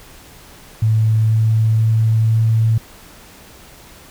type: tone with pitch steps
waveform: sine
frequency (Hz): 110.1 / 110.74 / 111.38 / 112.02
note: A2 / A2 / A2 / A2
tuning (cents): +2 / +12 / +22 / +32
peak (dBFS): -11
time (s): 0.82-2.78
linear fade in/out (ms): 5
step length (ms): 490
effects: pink hiss -42 dBFS RMS until 4.1 s